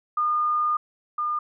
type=tone pair in turn; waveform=sine; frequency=1217 / 1210.3 Hz; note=D#6 / D#6; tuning=-39 / -48 cents; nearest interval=unison; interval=9 cents; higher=first; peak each=-20 / -23 dBFS; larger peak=first; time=0.17-0.77 / 1.18-1.39 s; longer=first; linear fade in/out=5 ms; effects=none